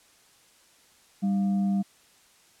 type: tone with frequency modulation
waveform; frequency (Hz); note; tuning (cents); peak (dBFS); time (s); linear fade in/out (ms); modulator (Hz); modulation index
sine; 197.2; G3; +11; -22; 1.22-1.83; 20; 504; 0.26
effects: white hiss -59 dBFS RMS until 2.6 s + low-pass 10000 Hz 12 dB/octave